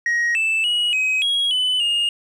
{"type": "tone with pitch steps", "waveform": "sine", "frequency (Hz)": [1887, 2640, 2906, 2533, 3303, 3007, 2841], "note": ["A#6", "E7", "F#7", "D#7", "G#7", "F#7", "F7"], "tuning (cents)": [21, 2, -32, 30, -10, 27, 29], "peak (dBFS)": -14, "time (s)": [0.06, 2.09], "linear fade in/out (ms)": 2, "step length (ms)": 290, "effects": ["tanh soft clip ceiling -16 dBFS", "9-bit"]}